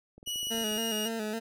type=clicks; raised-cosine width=2 ms; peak=-37 dBFS; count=11; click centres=0.18 / 0.229 / 0.275 / 0.359 / 0.43 / 0.47 / 0.547 / 0.58 / 0.614 / 0.715 / 0.765 s
type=tone with pitch glide; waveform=sawtooth; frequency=2928 to 2866 Hz; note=F#7 to F7; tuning=-19 to +44 cents; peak=-29 dBFS; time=0.26-1.09 s; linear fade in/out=20 ms; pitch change=-37 cents; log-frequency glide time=0.47-0.79 s
type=tone with vibrato; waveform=20% pulse; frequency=220 Hz; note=A3; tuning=in tune; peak=-27 dBFS; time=0.5-1.4 s; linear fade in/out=20 ms; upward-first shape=square; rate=3.6 Hz; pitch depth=52 cents each way
effects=none